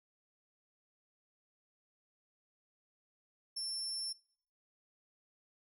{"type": "tone", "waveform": "35% pulse", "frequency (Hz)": 5390, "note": "E8", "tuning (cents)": 38, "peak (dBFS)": -35, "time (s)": [3.56, 4.13], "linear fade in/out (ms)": 10, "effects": ["noise-tail reverb RT60 0.6 s tail -23 dB re dry"]}